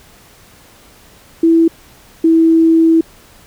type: tone pair in turn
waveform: sine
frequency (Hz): 329.6 / 326.4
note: E4 / E4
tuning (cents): 0 / -17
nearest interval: unison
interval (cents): 17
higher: first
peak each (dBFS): -6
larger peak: neither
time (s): 1.43-1.68 / 2.24-3.01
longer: second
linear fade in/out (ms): 5
effects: pink hiss -44 dBFS RMS until 3.46 s